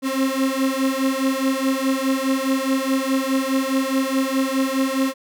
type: beating tone pair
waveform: 35% pulse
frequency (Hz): 264.3 / 269.1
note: C4 / C4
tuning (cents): +18 / +49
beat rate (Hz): 4.8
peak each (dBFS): -20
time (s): 0.02-5.14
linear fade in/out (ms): 50
effects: none